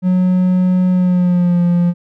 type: tone with pitch glide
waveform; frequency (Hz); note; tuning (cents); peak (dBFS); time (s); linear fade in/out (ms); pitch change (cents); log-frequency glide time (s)
triangle; 183 to 174.33; F#3 to F3; -19 to -3; -8; 0.02-1.94; 50; -84; 0.9-1.62
effects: none